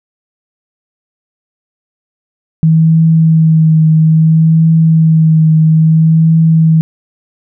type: tone with vibrato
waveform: sine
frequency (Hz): 160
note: D#3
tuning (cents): +49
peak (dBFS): -4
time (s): 2.63-6.81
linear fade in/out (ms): 0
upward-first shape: triangle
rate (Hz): 0.6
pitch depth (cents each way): 25
effects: none